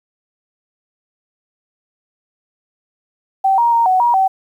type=tone with pitch steps; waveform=sine; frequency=773 / 941 / 929 / 745 / 954 / 766 Hz; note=G5 / A#5 / A#5 / F#5 / A#5 / G5; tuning=-24 / +16 / -6 / +12 / +40 / -40 cents; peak=-10 dBFS; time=3.44-4.28 s; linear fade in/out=10 ms; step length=140 ms; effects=8-bit